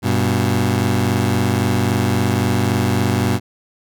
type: tone pair together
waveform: 20% pulse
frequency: 97.5 / 121.21 Hz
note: G2 / B2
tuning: -9 / -32 cents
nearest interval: major third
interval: 377 cents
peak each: -13 dBFS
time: 0.02-3.4 s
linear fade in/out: 50 ms
effects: none